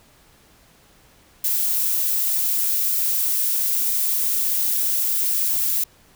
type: noise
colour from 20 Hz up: violet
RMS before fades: -21 dBFS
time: 1.44-5.84 s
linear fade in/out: 5 ms
effects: pink hiss -54 dBFS RMS until 6.15 s